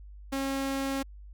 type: tone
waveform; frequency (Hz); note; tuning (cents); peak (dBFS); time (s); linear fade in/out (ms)
sawtooth; 271.7; C#4; -35; -25; 0.32-1.03; 10
effects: added 50 Hz sine -44 dBFS peak until 1.33 s